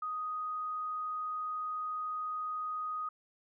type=tone; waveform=sine; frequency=1247 Hz; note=D#6; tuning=3 cents sharp; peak=-34 dBFS; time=0.02-3.09 s; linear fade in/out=5 ms; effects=none